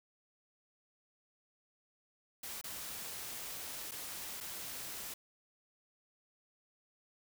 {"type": "noise with dropouts", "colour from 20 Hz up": "white", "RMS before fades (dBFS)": -44, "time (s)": [2.43, 5.14], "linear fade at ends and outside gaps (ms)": 5, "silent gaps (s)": [[2.614, 2.639], [3.911, 3.917], [4.404, 4.408]], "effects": []}